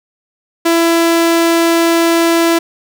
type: tone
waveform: sawtooth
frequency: 334.3 Hz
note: E4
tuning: 24 cents sharp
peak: -5 dBFS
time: 0.65-2.59 s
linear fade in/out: 10 ms
effects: none